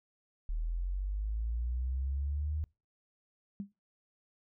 sine linear sweep, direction up, 38 to 77.78 Hz, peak -31 dBFS, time 0.49-2.64 s, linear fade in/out 0 ms
sine tone with exponential decay, 200 Hz, G3, 35 cents sharp, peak -32 dBFS, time 3.6-3.72 s, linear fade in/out 0 ms, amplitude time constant 24 ms
effects noise-tail reverb RT60 0.3 s tail -26 dB re dry

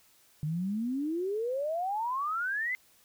sine exponential sweep, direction up, 146.83 to 2085 Hz, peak -29 dBFS, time 0.43-2.75 s, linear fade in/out 0 ms, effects white hiss -63 dBFS RMS until 3.04 s

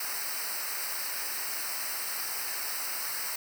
white noise with comb filter, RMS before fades -34 dBFS, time 0-3.36 s, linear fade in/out 5 ms, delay 0.29 ms, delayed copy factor -1, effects none

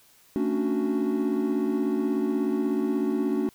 triangle chord, D major seventh, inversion second, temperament equal with one note detuned, 223.5 / 277.2 / 293.7 / 370 Hz, A3 / C#4 / D4 / F#4, +27 / 0 / 0 / 0 cents, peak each -26 dBFS, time 0.36-3.49 s, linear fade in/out 0 ms, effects tanh soft clip ceiling -15 dBFS + white hiss -58 dBFS RMS until 3.54 s

